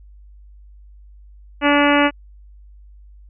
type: harmonic tone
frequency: 288.7 Hz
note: D4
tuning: 30 cents flat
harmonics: 1 / 2 / 3 / 4 / 5 / 6 / 7 / 8 / 9 / 10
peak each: -16 / -19 / -21 / -22 / -23 / -24 / -24 / -25 / -26 / -26 dBFS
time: 1.61-2.11 s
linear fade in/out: 50 ms
effects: added 50 Hz sine -41 dBFS peak until 3.29 s